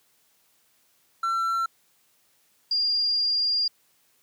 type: tone pair in turn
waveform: triangle / sine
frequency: 1349 / 4807 Hz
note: E6 / D8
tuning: +40 / +39 cents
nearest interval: octave + minor seventh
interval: 2199 cents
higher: second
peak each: -21 dBFS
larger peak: neither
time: 1.23-1.66 / 2.71-3.68 s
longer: second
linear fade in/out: 5 ms
effects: white hiss -65 dBFS RMS until 4.22 s + high-pass 80 Hz 12 dB/octave